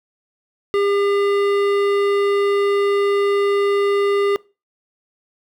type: tone with hard clipping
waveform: triangle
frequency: 402.4 Hz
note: G4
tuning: 45 cents sharp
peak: -17 dBFS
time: 0.74-4.36 s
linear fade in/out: 0 ms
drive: 18 dB
effects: noise-tail reverb RT60 0.3 s tail -22 dB re dry